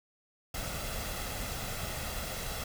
pink noise with comb filter, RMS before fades -37 dBFS, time 0.54-2.64 s, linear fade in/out 5 ms, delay 1.5 ms, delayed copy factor +0.5, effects none

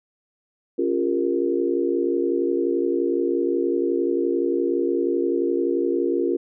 sine chord, G half-diminished seventh, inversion second, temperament equal with one note detuned, 277.2 / 349.2 / 400.5 / 466.2 Hz, Db4 / F4 / G4 / Bb4, 0 / 0 / +37 / 0 cents, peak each -26 / -22 / -27 / -26 dBFS, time 0.78-6.37 s, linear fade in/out 10 ms, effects none

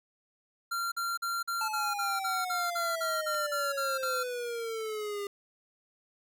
square tone bursts, 1378 Hz, F6, 24 cents flat, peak -31 dBFS, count 14, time 0.71-4.235 s, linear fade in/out 10 ms, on 210 ms, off 45 ms
square exponential sweep, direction down, 880 to 400.9 Hz, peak -34 dBFS, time 1.61-5.27 s, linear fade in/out 2 ms
clicks, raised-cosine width 0.2 ms, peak -29 dBFS, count 2, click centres 3.345 / 4.033 s
effects none

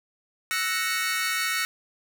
sawtooth chord, F# dominant seventh, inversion third, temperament equal, 1318.5 / 1480 / 1864.7 / 2217 Hz, E6 / F#6 / A#6 / C#7, 0 / 0 / 0 / 0 cents, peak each -28 / -28 / -26 / -26 dBFS, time 0.51-1.65 s, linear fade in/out 0 ms, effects none

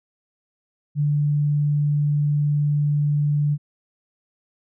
sine tone, 146.83 Hz, D3, in tune, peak -17 dBFS, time 0.95-3.58 s, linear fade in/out 50 ms, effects none

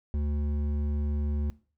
sine tone with hard clipping, 73.42 Hz, D2, in tune, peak -28 dBFS, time 0.14-1.5 s, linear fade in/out 0 ms, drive 9 dB, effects noise-tail reverb RT60 0.4 s tail -20 dB re dry

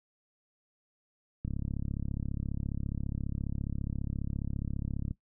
click train, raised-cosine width 5 ms, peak -22 dBFS, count 128, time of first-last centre 1.45-5.11 s, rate 34.7 Hz, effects noise-tail reverb RT60 0.1 s tail -17 dB re dry

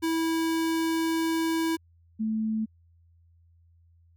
square / sine tone pair in turn, 326.4 / 219.2 Hz, E4 / A3, -17 / -6 cents, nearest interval perfect fifth, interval 689 cents, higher first, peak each -25 dBFS, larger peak neither, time 0.02-1.77 / 2.19-2.66 s, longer first, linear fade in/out 20 ms, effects added 84 Hz sine -57 dBFS peak until 4.16 s

